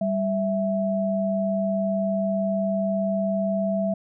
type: tone pair together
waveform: sine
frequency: 196.01 / 659.3 Hz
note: G3 / E5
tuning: 0 / 0 cents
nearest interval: octave + major sixth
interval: 2100 cents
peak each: -24 dBFS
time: 0.01-3.94 s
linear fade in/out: 5 ms
effects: none